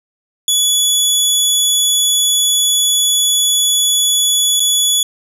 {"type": "tone with dropouts", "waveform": "20% pulse", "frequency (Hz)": 3410, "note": "G#7", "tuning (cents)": 45, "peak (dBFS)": -5, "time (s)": [0.48, 5.03], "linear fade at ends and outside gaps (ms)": 2, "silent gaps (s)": [4.597, 4.602], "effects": []}